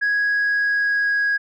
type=tone with pitch glide; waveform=sine; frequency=1661.2 to 1649.7 Hz; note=G#6 to G#6; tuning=0 to -12 cents; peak=-15 dBFS; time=0.01-1.38 s; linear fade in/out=20 ms; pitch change=-12 cents; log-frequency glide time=0.12-1.23 s; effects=tanh soft clip ceiling -15 dBFS